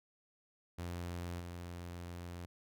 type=tone with level steps; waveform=sawtooth; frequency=87.2 Hz; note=F2; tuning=2 cents flat; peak=-36 / -40 dBFS; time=0.78-2.46 s; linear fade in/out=10 ms; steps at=1.39 s; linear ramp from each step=20 ms; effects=none